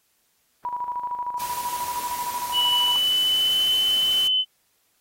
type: tone with tremolo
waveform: sine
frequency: 975 Hz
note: B5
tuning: 23 cents flat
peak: -24 dBFS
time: 0.65-2.96 s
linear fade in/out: 0 ms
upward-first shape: square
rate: 13 Hz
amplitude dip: 55%
type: noise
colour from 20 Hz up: white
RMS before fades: -35 dBFS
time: 1.39-4.28 s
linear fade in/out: 10 ms
type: tone with pitch glide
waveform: sine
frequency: 2960 to 3034 Hz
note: F#7 to F#7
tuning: 0 to +43 cents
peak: -18 dBFS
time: 2.52-4.45 s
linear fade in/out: 50 ms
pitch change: +43 cents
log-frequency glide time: 2.62-3.65 s
effects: white hiss -67 dBFS RMS until 5 s + AAC 48 kbps